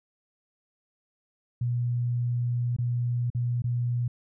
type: tone with dropouts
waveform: sine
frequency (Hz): 121.1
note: B2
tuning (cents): -34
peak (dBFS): -24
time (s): 1.61-4.08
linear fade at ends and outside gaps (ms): 5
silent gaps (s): 2.765-2.785 / 3.302-3.348 / 3.621-3.641
effects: none